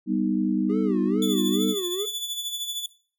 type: chord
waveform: sine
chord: G augmented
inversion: none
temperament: equal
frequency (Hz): 196 / 246.9 / 311.1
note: G3 / B3 / D#4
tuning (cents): 0 / 0 / 0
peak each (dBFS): -26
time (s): 0.06-1.75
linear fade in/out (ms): 50
type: tone with vibrato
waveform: triangle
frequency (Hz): 395.3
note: G4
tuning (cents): +15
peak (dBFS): -25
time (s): 0.69-2.06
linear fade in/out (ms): 10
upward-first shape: sine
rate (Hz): 2.3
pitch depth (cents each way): 200
type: tone with tremolo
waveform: sawtooth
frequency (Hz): 3461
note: A7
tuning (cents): -29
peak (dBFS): -23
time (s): 1.22-2.86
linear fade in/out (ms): 2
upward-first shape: sine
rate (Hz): 13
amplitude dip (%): 55
effects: noise-tail reverb RT60 0.4 s tail -17 dB re dry